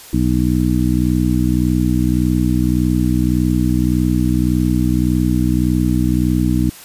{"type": "harmonic tone", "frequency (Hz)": 61.74, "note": "B1", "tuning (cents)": 0, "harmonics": [1, 2, 3, 4, 5], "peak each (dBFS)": [-19, -19, -19, -19, -19], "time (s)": [0.13, 6.7], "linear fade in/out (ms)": 5, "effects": ["white hiss -38 dBFS RMS until 6.84 s", "resampled to 32000 Hz"]}